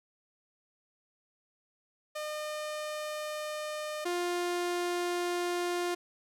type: tone pair in turn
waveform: sawtooth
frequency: 607 / 351.9 Hz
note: D#5 / F4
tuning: -43 / +13 cents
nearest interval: major sixth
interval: 944 cents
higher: first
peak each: -31 / -26 dBFS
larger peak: second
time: 2.15-4.05 / 4.05-5.95 s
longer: neither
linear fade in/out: 10 ms
effects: low-pass 12000 Hz 12 dB/octave + 11-bit